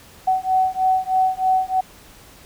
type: beating tone pair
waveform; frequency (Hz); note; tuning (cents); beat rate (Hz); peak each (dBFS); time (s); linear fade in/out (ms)
sine; 750 / 753.2; F#5 / F#5; +23 / +31; 3.2; -19; 0.27-1.81; 10
effects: pink hiss -46 dBFS RMS until 2.45 s